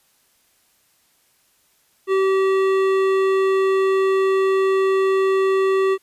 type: tone with hard clipping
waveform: sine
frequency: 384.4 Hz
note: G4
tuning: 34 cents flat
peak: -17 dBFS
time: 2.07-5.98 s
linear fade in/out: 50 ms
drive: 13 dB
effects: white hiss -61 dBFS RMS until 6.02 s + resampled to 32000 Hz